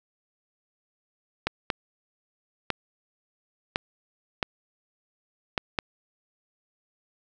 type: clicks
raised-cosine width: 0.3 ms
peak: -8 dBFS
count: 7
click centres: 1.47 / 1.702 / 2.703 / 3.759 / 4.428 / 5.578 / 5.788 s
effects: none